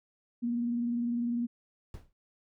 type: tone with vibrato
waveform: sine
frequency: 238 Hz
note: A#3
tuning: 36 cents sharp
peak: -28 dBFS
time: 0.42-1.47 s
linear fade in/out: 20 ms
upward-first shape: square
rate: 20 Hz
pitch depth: 31 cents each way
type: noise with exponential decay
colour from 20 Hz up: brown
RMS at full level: -38 dBFS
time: 1.94-2.13 s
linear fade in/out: 1 ms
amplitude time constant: 41 ms
effects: none